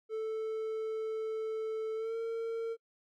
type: tone with pitch glide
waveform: triangle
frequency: 440 to 455.8 Hz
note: A4 to A#4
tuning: 0 to -39 cents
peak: -31 dBFS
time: 0.09-2.77 s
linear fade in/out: 50 ms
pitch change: +61 cents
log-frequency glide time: 1.95-2.16 s
effects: noise-tail reverb RT60 0.1 s tail -25 dB re dry